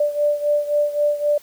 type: beating tone pair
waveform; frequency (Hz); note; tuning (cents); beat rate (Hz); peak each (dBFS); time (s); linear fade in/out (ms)
sine; 587.3 / 591.1; D5 / D5; 0 / +11; 3.8; -18 / -22; 0-1.38; 5
effects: white hiss -49 dBFS RMS until 1.42 s